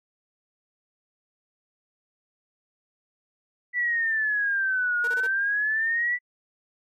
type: exponential two-way sweep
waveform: sine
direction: down then up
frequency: 1975.5 to 1432 to 1975.5 Hz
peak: -22 dBFS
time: 3.73-6.19 s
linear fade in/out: 50 ms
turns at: 4.99 s
type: tone bursts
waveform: sawtooth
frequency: 466.2 Hz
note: A#4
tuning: in tune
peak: -31 dBFS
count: 4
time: 5.04-5.267 s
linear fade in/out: 2 ms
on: 35 ms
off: 29 ms
effects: AAC 48 kbps